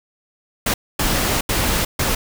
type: noise bursts at uneven times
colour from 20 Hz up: pink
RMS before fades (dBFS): -19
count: 4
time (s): 0.66-0.74 / 0.99-1.41 / 1.49-1.85 / 1.99-2.15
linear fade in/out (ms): 5
effects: none